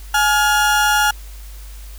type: tone pair together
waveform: 35% pulse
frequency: 842 / 1416.1 Hz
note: G#5 / F6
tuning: +24 / +24 cents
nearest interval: major sixth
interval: 900 cents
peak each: -14 dBFS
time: 0.14-1.11 s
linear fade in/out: 5 ms
effects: added 50 Hz sine -32 dBFS peak until 1.98 s + white hiss -44 dBFS RMS until 1.98 s